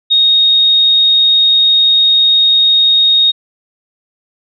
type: tone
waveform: sine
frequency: 3729 Hz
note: A#7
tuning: in tune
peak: -6 dBFS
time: 0.1-3.32 s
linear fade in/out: 20 ms
effects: none